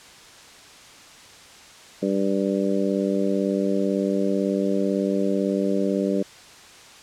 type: harmonic tone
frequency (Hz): 98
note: G2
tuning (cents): 0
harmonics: 2 / 3 / 4 / 5 / 6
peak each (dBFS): -24 / -26 / -27 / -28 / -29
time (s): 2.02-6.23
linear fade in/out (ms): 10
effects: white hiss -46 dBFS RMS until 7.02 s + low-pass 7000 Hz 12 dB/octave